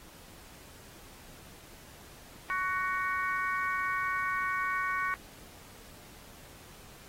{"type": "harmonic tone", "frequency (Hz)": 372.4, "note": "F#4", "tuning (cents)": 11, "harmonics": [3, 4, 5, 6], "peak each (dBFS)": [-32, -34, -36, -38], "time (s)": [2.5, 5.14], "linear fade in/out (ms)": 0, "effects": ["pink hiss -53 dBFS RMS until 7.08 s", "AAC 48 kbps"]}